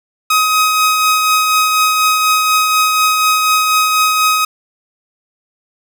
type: tone with tremolo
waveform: sawtooth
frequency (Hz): 1262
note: D#6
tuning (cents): +24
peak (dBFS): -5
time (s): 0.3-4.45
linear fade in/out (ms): 5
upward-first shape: triangle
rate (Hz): 4.1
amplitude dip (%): 35
effects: none